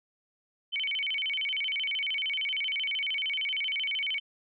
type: tone with vibrato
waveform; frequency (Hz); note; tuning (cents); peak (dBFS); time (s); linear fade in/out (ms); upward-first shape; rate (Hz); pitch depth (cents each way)
sine; 2624; E7; -9; -28; 0.72-4.2; 20; square; 13; 270
effects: none